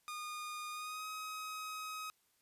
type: tone with pitch glide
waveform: sawtooth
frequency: 1222 to 1265.8 Hz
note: D#6 to D#6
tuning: -32 to +29 cents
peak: -38 dBFS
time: 0.08-2.1 s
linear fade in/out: 0 ms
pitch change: +61 cents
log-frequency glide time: 0.71-1.07 s
effects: white hiss -75 dBFS RMS until 2.41 s + resampled to 32000 Hz